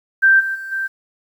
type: tone with level steps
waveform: sine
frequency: 1568 Hz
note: G6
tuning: in tune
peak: -8 / -19 / -27 / -19 dBFS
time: 0.22-0.88 s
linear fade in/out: 20 ms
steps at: 0.39 / 0.54 / 0.71 s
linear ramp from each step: 20 ms
effects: 8-bit